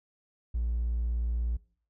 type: tone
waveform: triangle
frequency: 58.27 Hz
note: A#1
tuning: in tune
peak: -24 dBFS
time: 0.54-1.57 s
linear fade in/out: 10 ms
effects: noise-tail reverb RT60 0.5 s tail -24 dB re dry + tanh soft clip ceiling -22 dBFS